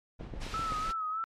brown noise with tremolo, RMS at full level -40 dBFS, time 0.19-0.92 s, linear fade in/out 10 ms, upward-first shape sine, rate 6.2 Hz, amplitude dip 30%
click train, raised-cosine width 2 ms, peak -28 dBFS, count 5, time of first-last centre 0.21-0.721 s, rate 7.83 Hz
white high-pass noise, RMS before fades -38 dBFS, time 0.4-0.93 s, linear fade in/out 20 ms, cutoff 140 Hz, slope 12 dB/octave
sine tone with vibrato, 1291 Hz, E6, 37 cents flat, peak -31 dBFS, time 0.54-1.24 s, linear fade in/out 0 ms, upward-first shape sine, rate 3.3 Hz, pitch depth 55 cents each way
effects low-pass 4000 Hz 12 dB/octave + MP3 64 kbps

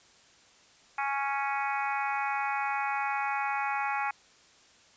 harmonic tone, 277.2 Hz, C#4, in tune, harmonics 3 / 4 / 5 / 6 / 7 / 8 / 9, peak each -31 / -36 / -36 / -40 / -40 / -39 / -39 dBFS, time 0.98-4.11 s, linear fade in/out 5 ms, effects white hiss -59 dBFS RMS until 4.96 s + resampled to 16000 Hz

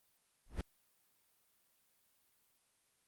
brown noise with exponential growth, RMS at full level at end -30 dBFS, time 0.46-0.61 s, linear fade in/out 2 ms, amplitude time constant 31 ms, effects white hiss -75 dBFS RMS until 3.07 s + Opus 32 kbps

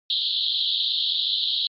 white band-pass noise, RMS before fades -24 dBFS, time 0.1-1.67 s, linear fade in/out 2 ms, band 3200 to 4200 Hz, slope 96 dB/octave, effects MP3 32 kbps

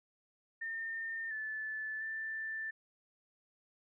sine tone with pitch steps, 1813 / 1744 / 1771 Hz, A#6 / A6 / A6, -49 / -16 / +11 cents, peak -37 dBFS, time 0.61-2.71 s, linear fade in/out 10 ms, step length 700 ms, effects none

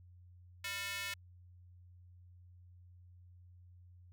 square tone with high-pass filter, 198.8 Hz, G3, 25 cents sharp, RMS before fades -41 dBFS, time 0.64-1.14 s, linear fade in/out 5 ms, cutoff 2100 Hz, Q 1.7, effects added 89 Hz sine -56 dBFS peak until 4.12 s

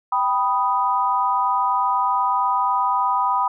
sine chord, G augmented, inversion none, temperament equal, 784 / 987.8 / 1244.5 Hz, G5 / B5 / D#6, 0 / 0 / 0 cents, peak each -24 / -19 / -23 dBFS, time 0.12-3.48 s, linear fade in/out 5 ms, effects none

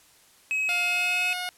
triangle tone, 2554 Hz, D#7, 45 cents sharp, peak -22 dBFS, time 0.51-1.33 s, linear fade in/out 0 ms
10% pulse tone with pitch glide, 706 to 722.1 Hz, F5 to F#5, +19 to -42 cents, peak -21 dBFS, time 0.69-1.49 s, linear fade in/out 0 ms, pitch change +39 cents, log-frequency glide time 0.83-1.34 s
effects white hiss -57 dBFS RMS until 1.57 s + low-pass 12000 Hz 12 dB/octave

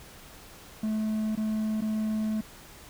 triangle tone with dropouts, 216.6 Hz, A3, 27 cents flat, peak -24 dBFS, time 0.83-2.41 s, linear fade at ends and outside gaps 5 ms, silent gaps 1.354-1.374 / 1.809-1.819 s, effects pink hiss -49 dBFS RMS until 2.89 s

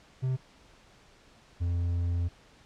triangle tone pair in turn, 129.7 / 86.56 Hz, C3 / F2, -15 / -15 cents, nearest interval perfect fifth, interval 700 cents, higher first, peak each -24 dBFS, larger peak neither, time 0.22-0.37 / 1.6-2.29 s, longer second, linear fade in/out 20 ms, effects pink hiss -58 dBFS RMS until 2.65 s + low-pass 6000 Hz 12 dB/octave

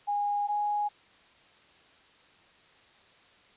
sine tone pair in turn, 820 / 829.5 Hz, G#5 / G#5, -22 / -2 cents, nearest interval unison, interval 20 cents, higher second, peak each -26 / -26 dBFS, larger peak neither, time 0.07-0.48 / 0.48-0.89 s, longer neither, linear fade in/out 20 ms, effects white hiss -59 dBFS RMS until 3.56 s + resampled to 8000 Hz

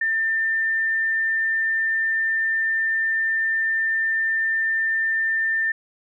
sine tone, 1794 Hz, A6, 33 cents sharp, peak -19 dBFS, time 0.01-5.72 s, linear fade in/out 5 ms, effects none

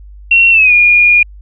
sine tone with pitch glide, 2728 to 2430 Hz, F7 to D#7, -41 to -42 cents, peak -4 dBFS, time 0.31-1.23 s, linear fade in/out 5 ms, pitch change -201 cents, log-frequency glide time 0.51-0.73 s, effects added 50 Hz sine -31 dBFS peak until 1.41 s

